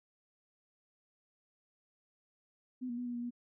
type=tone with pitch steps; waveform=sine; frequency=253 / 238.7 / 246.1 / 242.2 / 239.1 / 241.6 Hz; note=B3 / A#3 / B3 / B3 / A#3 / B3; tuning=+42 / +41 / -6 / -34 / +44 / -38 cents; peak=-36 dBFS; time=2.81-3.308 s; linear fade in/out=20 ms; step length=83 ms; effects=none